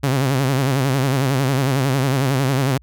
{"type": "tone with vibrato", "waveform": "sawtooth", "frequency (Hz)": 134.1, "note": "C3", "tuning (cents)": 43, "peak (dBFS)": -12, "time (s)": [0.03, 2.78], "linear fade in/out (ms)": 10, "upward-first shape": "sine", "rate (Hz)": 11, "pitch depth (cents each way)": 99, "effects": ["added 60 Hz sine -46 dBFS peak until 2.82 s"]}